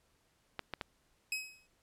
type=clicks; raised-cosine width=0.3 ms; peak=-21 dBFS; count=3; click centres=0.593 / 0.737 / 0.812 s
type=tone with exponential decay; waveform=sawtooth; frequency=2548 Hz; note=D#7; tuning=41 cents sharp; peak=-28 dBFS; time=1.32-1.67 s; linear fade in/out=2 ms; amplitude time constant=76 ms
effects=pink hiss -73 dBFS RMS until 1.82 s + low-pass 12000 Hz 12 dB/octave